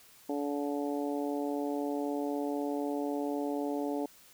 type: harmonic tone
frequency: 143.9 Hz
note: D3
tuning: 35 cents flat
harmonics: 2 / 3 / 4 / 5 / 6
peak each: -33 / -37 / -39 / -41 / -43 dBFS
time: 0.29-4.06 s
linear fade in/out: 5 ms
effects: white hiss -58 dBFS RMS until 4.33 s